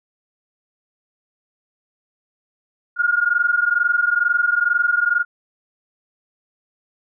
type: tone pair together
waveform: sine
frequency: 1413 / 1435.2 Hz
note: F6 / F6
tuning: +20 / +47 cents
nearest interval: unison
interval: 27 cents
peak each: -18 dBFS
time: 2.96-5.25 s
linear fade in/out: 50 ms
effects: none